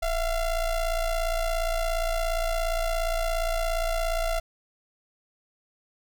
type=ring-modulated tone; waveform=square; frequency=345.6 Hz; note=F4; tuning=18 cents flat; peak=-22 dBFS; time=0.02-4.4 s; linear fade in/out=10 ms; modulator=317 Hz; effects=none